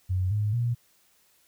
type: tone with pitch steps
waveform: sine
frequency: 92.5 / 105.03 / 119.27 Hz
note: F#2 / G#2 / A#2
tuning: 0 / +20 / +40 cents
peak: -23 dBFS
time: 0.09-0.75 s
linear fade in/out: 20 ms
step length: 220 ms
effects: white hiss -64 dBFS RMS until 1.47 s